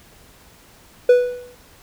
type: tone with exponential decay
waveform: triangle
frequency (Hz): 492.5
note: B4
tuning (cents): -5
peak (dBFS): -4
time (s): 1.09-1.55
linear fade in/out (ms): 5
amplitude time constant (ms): 98
effects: pink hiss -49 dBFS RMS until 1.82 s